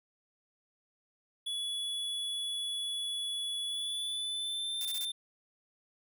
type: tone with pitch glide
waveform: square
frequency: 3402 to 3571 Hz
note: G#7 to A7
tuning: +41 to +25 cents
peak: -34 dBFS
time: 1.46-5.12 s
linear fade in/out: 10 ms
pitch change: +84 cents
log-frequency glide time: 3.65-4.77 s
type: noise bursts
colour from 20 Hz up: blue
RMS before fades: -40 dBFS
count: 4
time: 4.81-5.048 s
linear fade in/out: 0 ms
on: 40 ms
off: 26 ms
effects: none